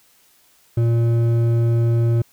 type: tone with hard clipping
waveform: triangle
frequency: 116.54 Hz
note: A#2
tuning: in tune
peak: -16 dBFS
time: 0.77-2.22 s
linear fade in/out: 5 ms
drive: 12 dB
effects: white hiss -56 dBFS RMS until 2.32 s